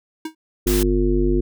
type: tone with exponential decay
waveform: square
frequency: 317 Hz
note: D#4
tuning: 32 cents sharp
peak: -23 dBFS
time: 0.25-0.35 s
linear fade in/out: 5 ms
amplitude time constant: 21 ms
type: harmonic tone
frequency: 50.5 Hz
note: G#1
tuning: 48 cents flat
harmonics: 1 / 3 / 5 / 7 / 9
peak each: -19 / -28 / -23 / -19 / -31 dBFS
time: 0.66-1.41 s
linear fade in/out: 10 ms
type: noise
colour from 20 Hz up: white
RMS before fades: -26 dBFS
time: 0.67-0.83 s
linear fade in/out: 2 ms
effects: none